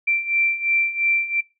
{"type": "beating tone pair", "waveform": "sine", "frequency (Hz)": [2349, 2351.9], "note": ["D7", "D7"], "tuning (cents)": [0, 2], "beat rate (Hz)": 2.9, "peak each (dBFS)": [-24, -20], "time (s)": [0.07, 1.41], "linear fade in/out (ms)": 10, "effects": ["noise-tail reverb RT60 0.3 s tail -23 dB re dry"]}